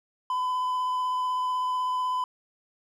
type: tone with vibrato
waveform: triangle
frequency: 1008 Hz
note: B5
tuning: 35 cents sharp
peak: -23 dBFS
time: 0.3-2.24 s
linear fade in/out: 2 ms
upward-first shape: triangle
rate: 16 Hz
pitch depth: 13 cents each way
effects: none